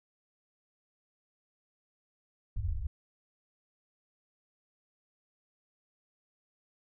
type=low-pass noise; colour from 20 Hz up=white; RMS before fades=-33 dBFS; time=2.56-2.87 s; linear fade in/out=5 ms; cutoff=100 Hz; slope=96 dB/octave; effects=none